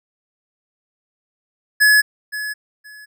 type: tone with echo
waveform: square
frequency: 1700 Hz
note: G#6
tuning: 40 cents sharp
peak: -10 dBFS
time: 1.8-2.02 s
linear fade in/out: 20 ms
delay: 520 ms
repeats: 2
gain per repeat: -14 dB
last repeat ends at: 3.06 s
effects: none